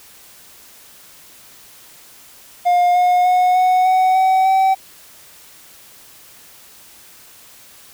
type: tone with pitch steps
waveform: triangle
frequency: 710 / 719.1 / 728.3 / 737.6 / 747 / 756.6 / 766.3 Hz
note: F5 / F#5 / F#5 / F#5 / F#5 / F#5 / G5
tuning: +28 / -50 / -28 / -6 / +16 / +38 / -40 cents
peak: -9 dBFS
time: 2.65-4.75 s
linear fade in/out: 20 ms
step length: 300 ms
effects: white hiss -44 dBFS RMS until 7.93 s